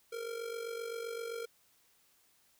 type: tone with amplitude modulation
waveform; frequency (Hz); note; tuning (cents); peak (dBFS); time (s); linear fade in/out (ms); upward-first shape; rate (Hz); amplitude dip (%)
square; 462.8; A#4; -13; -36; 0.12-1.46; 10; sine; 47.7; 65
effects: white hiss -69 dBFS RMS until 2.59 s